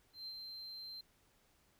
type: tone with ADSR envelope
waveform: triangle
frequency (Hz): 4130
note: C8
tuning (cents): -23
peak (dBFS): -40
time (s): 0.13-1.01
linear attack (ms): 140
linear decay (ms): 57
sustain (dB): -4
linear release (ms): 5
effects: tanh soft clip ceiling -40 dBFS + pink hiss -72 dBFS RMS until 1.79 s